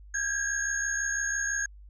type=tone cluster; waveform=sine; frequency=1597 / 1663 / 6560 Hz; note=G6 / G#6 / G#8; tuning=+32 / +2 / -22 cents; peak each=-31 dBFS; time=0.14-1.66 s; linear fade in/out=5 ms; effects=tanh soft clip ceiling -18 dBFS + added 50 Hz sine -46 dBFS peak until 1.89 s